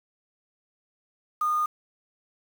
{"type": "tone with quantisation", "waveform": "sine", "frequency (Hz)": 1223, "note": "D#6", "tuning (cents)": -30, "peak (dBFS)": -22, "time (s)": [1.41, 1.66], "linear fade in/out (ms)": 5, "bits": 7, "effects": []}